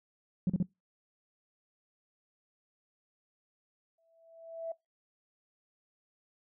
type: tone bursts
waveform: sine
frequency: 181.8 Hz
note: F#3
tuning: 30 cents flat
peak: -23 dBFS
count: 3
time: 0.47-0.627 s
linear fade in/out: 2 ms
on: 27 ms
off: 38 ms
type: tone with exponential growth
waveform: sine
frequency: 659.3 Hz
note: E5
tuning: in tune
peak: -32 dBFS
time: 3.98-4.72 s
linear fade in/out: 5 ms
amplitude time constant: 160 ms
effects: noise-tail reverb RT60 0.2 s tail -23 dB re dry + tanh soft clip ceiling -22 dBFS